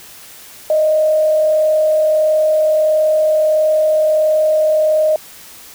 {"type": "tone with frequency modulation", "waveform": "sine", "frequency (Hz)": 620, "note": "D#5", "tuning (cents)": -6, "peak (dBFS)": -10, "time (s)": [0.7, 5.16], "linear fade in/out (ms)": 2, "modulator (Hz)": 41.5, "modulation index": 0.27, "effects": ["white hiss -38 dBFS RMS until 5.74 s"]}